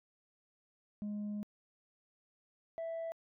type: tone pair in turn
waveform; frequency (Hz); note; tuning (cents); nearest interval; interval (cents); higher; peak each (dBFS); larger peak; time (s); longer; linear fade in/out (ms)
sine; 207.7 / 659.4; G#3 / E5; 0 / 0; octave + minor sixth; 2000; second; -34 / -35; first; 1.02-1.43 / 2.78-3.12; first; 0
effects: tanh soft clip ceiling -36 dBFS